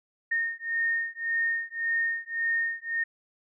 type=beating tone pair; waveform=sine; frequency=1837 / 1838.8 Hz; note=A#6 / A#6; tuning=-26 / -24 cents; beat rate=1.8 Hz; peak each=-29 dBFS; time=0.31-3.04 s; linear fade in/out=10 ms; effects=none